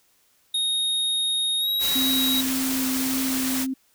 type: tone with pitch glide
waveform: square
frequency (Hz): 3729 to 3832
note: A#7 to A#7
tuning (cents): 0 to +47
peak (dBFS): -22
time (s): 0.54-2.41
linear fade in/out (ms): 5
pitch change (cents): +47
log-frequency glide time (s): 1.59-1.69
type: noise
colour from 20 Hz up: white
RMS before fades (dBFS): -28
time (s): 1.79-3.67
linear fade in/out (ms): 50
type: tone with vibrato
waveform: sine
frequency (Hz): 262.3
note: C4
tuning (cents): +4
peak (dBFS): -24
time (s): 1.95-3.74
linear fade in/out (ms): 10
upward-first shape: triangle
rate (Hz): 1.8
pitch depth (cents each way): 14
effects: white hiss -63 dBFS RMS until 3.94 s